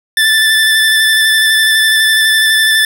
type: tone with vibrato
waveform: 25% pulse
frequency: 1760 Hz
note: A6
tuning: in tune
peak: -4 dBFS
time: 0.17-2.85 s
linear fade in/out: 2 ms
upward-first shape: square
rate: 12 Hz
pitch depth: 14 cents each way
effects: none